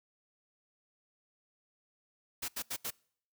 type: noise bursts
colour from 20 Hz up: white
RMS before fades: -37 dBFS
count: 4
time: 2.42-2.907 s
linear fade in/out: 10 ms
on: 64 ms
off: 77 ms
effects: noise-tail reverb RT60 0.6 s tail -26 dB re dry